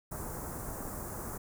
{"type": "band-stop noise", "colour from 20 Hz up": "pink", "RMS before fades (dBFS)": -40, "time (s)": [0.11, 1.38], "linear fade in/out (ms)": 10, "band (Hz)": [1400, 7400], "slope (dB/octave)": 24, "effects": []}